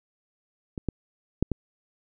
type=clicks; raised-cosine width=3 ms; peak=-20 / -13 / -8 / -13 dBFS; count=4; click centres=0.778 / 0.887 / 1.426 / 1.517 s; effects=none